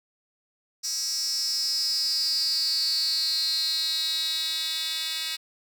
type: tone with high-pass filter sweep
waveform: 10% pulse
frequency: 319.6 Hz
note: D#4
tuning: 47 cents sharp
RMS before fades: -27 dBFS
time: 0.83-5.37 s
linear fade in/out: 20 ms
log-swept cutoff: 5800 to 3300 Hz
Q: 9.4
effects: none